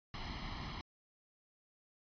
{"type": "noise with comb filter", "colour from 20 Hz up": "pink", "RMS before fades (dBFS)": -43, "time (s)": [0.14, 0.81], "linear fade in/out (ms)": 0, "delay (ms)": 0.97, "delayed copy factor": 0.7, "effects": ["resampled to 11025 Hz"]}